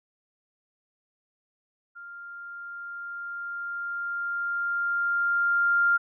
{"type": "tone with level ramp", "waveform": "sine", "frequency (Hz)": 1396.9, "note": "F6", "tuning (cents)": 0, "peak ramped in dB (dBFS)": [-40, -18], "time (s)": [1.95, 5.98], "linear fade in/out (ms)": 20, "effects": []}